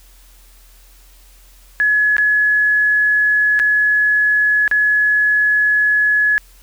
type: tone with dropouts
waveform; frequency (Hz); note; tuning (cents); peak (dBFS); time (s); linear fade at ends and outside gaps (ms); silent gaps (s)
sine; 1696; G#6; +36; -11; 1.8-6.38; 0; 2.167-2.182 / 3.592-3.598 / 4.678-4.713
effects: added 43 Hz sine -44 dBFS peak until 6.62 s + white hiss -50 dBFS RMS until 6.62 s